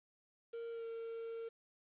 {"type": "tone with pitch glide", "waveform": "triangle", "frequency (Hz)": [463.7, 457.3], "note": ["A#4", "A#4"], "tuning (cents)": [-9, -33], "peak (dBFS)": -40, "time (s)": [0.53, 1.49], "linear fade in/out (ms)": 10, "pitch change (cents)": -24, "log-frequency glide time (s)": [0.7, 0.85], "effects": ["resampled to 8000 Hz", "11-bit"]}